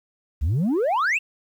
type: exponential sweep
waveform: sine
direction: up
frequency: 63.8 to 2813 Hz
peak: -16 dBFS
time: 0.41-1.19 s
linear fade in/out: 20 ms
effects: tanh soft clip ceiling -18 dBFS + 9-bit